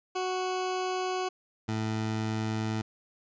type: tone pair in turn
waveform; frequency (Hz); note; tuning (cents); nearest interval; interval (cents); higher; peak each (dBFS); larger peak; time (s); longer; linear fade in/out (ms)
20% pulse; 370 / 109.8; F#4 / A2; 0 / -3; octave + major sixth; 2103; first; -24; neither; 0.15-1.29 / 1.68-2.82; neither; 10
effects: resampled to 16000 Hz